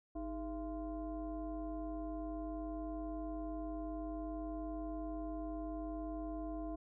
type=tone with frequency modulation; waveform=sine; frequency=312.7 Hz; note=D#4; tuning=9 cents sharp; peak=-39 dBFS; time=0.15-6.76 s; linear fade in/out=10 ms; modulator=363 Hz; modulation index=1.1; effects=none